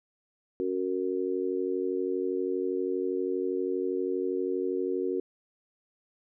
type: chord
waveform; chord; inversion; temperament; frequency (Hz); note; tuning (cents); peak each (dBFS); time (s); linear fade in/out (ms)
sine; F# major; second; just; 277.5 / 370 / 462.5; C#4 / F#4 / A#4; +2 / 0 / -14; -34 / -29 / -33; 0.6-5.2; 0
effects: none